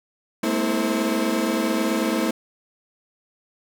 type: tone cluster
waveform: 35% pulse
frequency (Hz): 207.9 / 226.7 / 255.6 / 324.9 / 525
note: G#3 / A#3 / C4 / E4 / C5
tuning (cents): +2 / -48 / -40 / -25 / +6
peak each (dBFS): -29 / -23 / -28 / -23 / -28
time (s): 0.43-2.31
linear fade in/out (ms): 5
effects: none